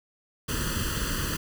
pink noise with comb filter, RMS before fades -29 dBFS, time 0.48-1.37 s, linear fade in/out 10 ms, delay 0.66 ms, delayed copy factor +0.95, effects none

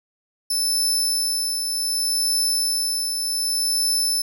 25% pulse tone with tremolo, 5274 Hz, E8, in tune, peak -13 dBFS, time 0.5-4.22 s, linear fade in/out 5 ms, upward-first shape triangle, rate 0.66 Hz, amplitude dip 45%, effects none

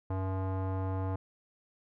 square tone with low-pass filter, 94.8 Hz, F#2, 43 cents sharp, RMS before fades -33 dBFS, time 0.1-1.16 s, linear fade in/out 5 ms, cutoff 950 Hz, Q 1.9, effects none

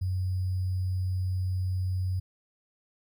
sine tone with sample-and-hold, 92.5 Hz, F#2, in tune, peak -26 dBFS, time 0.01-2.2 s, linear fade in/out 10 ms, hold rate 4900 Hz, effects none

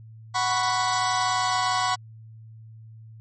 sawtooth chord, F# suspended fourth, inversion none, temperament just, 740 / 986.7 / 1110 Hz, F#5 / B5 / C#6, 0 / -2 / +2 cents, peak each -22 dBFS, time 0.34-1.96 s, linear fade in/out 20 ms, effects added 111 Hz sine -42 dBFS peak until 3.2 s + MP3 32 kbps

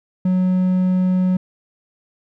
triangle tone with hard clipping, 184.1 Hz, F#3, 8 cents flat, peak -15 dBFS, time 0.25-1.37 s, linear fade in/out 5 ms, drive 6 dB, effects none

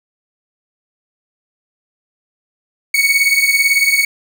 40% pulse beating tone pair, 2217 / 2235 Hz, C#7 / C#7, 0 / +14 cents, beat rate 18 Hz, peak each -13 dBFS, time 2.94-4.05 s, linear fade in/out 5 ms, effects none

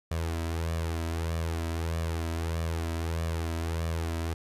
sawtooth tone with flanger, 82.4 Hz, E2, in tune, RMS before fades -31 dBFS, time 0.11-4.34 s, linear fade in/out 5 ms, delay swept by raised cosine 1.7 to 3.1 ms, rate 1.6 Hz, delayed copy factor +0.55, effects resampled to 32000 Hz + 11-bit

